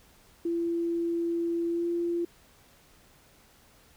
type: tone with pitch glide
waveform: sine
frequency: 338.5 to 343 Hz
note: E4 to F4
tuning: +46 to -31 cents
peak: -26 dBFS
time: 0.45-2.25 s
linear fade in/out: 5 ms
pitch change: +23 cents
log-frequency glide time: 1.69-1.87 s
effects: pink hiss -59 dBFS RMS until 3.96 s